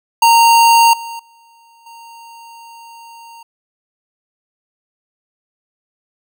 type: tone with level steps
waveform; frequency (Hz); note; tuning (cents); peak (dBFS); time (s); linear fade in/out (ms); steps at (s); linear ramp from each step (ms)
square; 925; A#5; -14; -7 / -26 / -46 / -36; 0.22-3.43; 5; 0.93 / 1.19 / 1.86; 5
effects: none